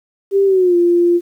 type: tone with pitch glide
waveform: sine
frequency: 394.2 to 347.2 Hz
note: G4 to F4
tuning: +10 to -10 cents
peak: -9 dBFS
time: 0.31-1.21 s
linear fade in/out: 50 ms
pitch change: -220 cents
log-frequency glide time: 0.45-0.76 s
effects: 8-bit